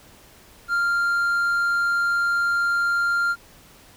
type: tone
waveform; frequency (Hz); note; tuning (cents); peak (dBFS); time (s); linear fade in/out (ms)
triangle; 1394; F6; -4; -17; 0.68-3.36; 50
effects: pink hiss -50 dBFS RMS until 3.96 s